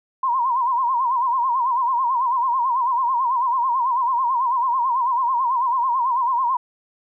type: tone with vibrato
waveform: sine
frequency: 1000 Hz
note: B5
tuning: 21 cents sharp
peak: -17 dBFS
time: 0.23-6.57 s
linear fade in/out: 5 ms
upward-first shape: sine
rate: 9.1 Hz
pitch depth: 120 cents each way
effects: none